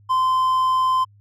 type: tone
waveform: triangle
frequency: 1034 Hz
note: C6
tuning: 21 cents flat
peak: -14 dBFS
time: 0.09-1.05 s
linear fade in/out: 20 ms
effects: added 102 Hz sine -49 dBFS peak until 1.2 s